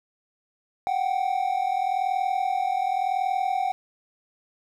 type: tone pair together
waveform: triangle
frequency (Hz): 734.1 / 775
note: F#5 / G5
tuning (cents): -14 / -20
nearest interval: minor second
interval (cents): 94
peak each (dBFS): -24 / -23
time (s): 0.87-3.72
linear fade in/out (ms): 0
effects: none